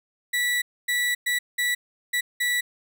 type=tone bursts at uneven times; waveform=35% pulse; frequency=1954 Hz; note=B6; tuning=19 cents flat; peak=-20 dBFS; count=6; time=0.33-0.62 / 0.88-1.15 / 1.26-1.39 / 1.58-1.75 / 2.13-2.21 / 2.4-2.61 s; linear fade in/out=10 ms; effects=none